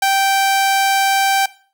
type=tone; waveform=sawtooth; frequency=781 Hz; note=G5; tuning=7 cents flat; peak=-9 dBFS; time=0.02-1.46 s; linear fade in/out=5 ms; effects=noise-tail reverb RT60 0.4 s tail -18 dB re dry